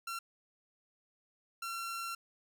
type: tone bursts at uneven times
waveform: sawtooth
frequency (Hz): 1362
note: F6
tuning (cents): -44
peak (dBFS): -34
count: 2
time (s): 0.07-0.19 / 1.62-2.15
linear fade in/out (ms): 5
effects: none